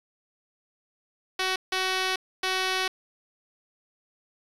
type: tone bursts at uneven times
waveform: 5% pulse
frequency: 375 Hz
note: F#4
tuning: 23 cents sharp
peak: -13 dBFS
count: 3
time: 1.39-1.56 / 1.72-2.16 / 2.43-2.88 s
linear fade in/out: 5 ms
effects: low-pass 8000 Hz 12 dB/octave + 8-bit